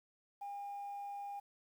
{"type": "tone", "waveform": "sine", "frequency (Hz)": 807, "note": "G#5", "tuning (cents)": -50, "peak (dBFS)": -40, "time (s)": [0.41, 1.4], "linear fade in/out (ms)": 10, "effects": ["tanh soft clip ceiling -39 dBFS", "11-bit"]}